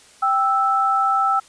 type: tone pair together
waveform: sine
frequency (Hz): 784.4 / 1318.5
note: G5 / E6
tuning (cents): +1 / 0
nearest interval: major sixth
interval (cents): 899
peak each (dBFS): -20 / -17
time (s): 0.22-1.4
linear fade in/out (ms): 10
effects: white hiss -49 dBFS RMS until 1.48 s + resampled to 22050 Hz